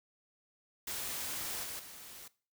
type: noise with level steps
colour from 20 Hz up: white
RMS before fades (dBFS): -39 / -42 / -50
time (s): 0.87-2.28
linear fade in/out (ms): 5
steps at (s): 1.63 / 1.79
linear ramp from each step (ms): 5
effects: noise-tail reverb RT60 0.4 s tail -20 dB re dry